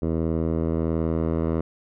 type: tone with low-pass filter sweep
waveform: 10% pulse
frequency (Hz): 81.4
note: E2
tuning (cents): -21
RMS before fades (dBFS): -24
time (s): 0.02-1.61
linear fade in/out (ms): 5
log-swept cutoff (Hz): 520 to 840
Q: 0.83
effects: none